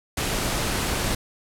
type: noise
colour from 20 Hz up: pink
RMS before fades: -25 dBFS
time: 0.17-1.15 s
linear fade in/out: 5 ms
effects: low-pass 12000 Hz 12 dB/octave